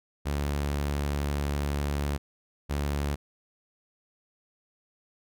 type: tone pair in turn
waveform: sawtooth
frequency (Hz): 71.9 / 71.9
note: D2 / D2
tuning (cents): -36 / -36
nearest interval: unison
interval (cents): 0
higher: neither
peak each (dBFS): -23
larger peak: neither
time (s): 0.25-2.18 / 2.69-3.16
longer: first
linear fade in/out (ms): 20
effects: none